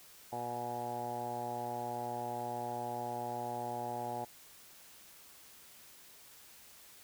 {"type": "tone with low-pass filter", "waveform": "10% pulse", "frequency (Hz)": 120, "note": "B2", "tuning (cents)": -49, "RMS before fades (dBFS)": -39, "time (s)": [0.32, 4.25], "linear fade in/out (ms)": 10, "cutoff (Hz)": 810, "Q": 8.7, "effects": ["white hiss -57 dBFS RMS until 7.03 s"]}